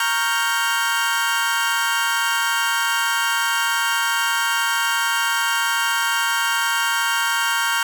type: chord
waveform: 30% pulse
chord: G half-diminished seventh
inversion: first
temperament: equal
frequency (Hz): 932.3 / 1108.7 / 1396.9 / 1568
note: Bb5 / Db6 / F6 / G6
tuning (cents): 0 / 0 / 0 / 0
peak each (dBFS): -22 / -24 / -21 / -20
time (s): 0-7.83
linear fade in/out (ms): 2
effects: none